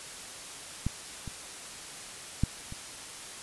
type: clicks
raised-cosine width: 5 ms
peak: -16 / -26 / -12 / -28 dBFS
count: 4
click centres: 0.866 / 1.277 / 2.436 / 2.724 s
effects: white hiss -43 dBFS RMS until 3.42 s + resampled to 24000 Hz